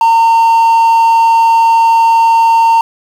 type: tone with quantisation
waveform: triangle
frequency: 913 Hz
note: A#5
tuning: 36 cents flat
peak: -3 dBFS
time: 0.01-2.81 s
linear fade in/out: 2 ms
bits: 5
effects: none